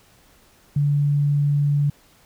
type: tone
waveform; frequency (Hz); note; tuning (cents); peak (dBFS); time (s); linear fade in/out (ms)
sine; 144.4; D3; -29; -16; 0.76-1.9; 5
effects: pink hiss -55 dBFS RMS until 2.25 s